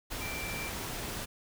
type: tone in noise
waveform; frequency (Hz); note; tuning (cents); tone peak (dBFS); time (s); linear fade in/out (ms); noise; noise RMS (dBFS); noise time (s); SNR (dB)
sine; 2349; D7; 0; -39; 0.2-0.7; 20; pink; -38; 0.1-1.26; -4
effects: none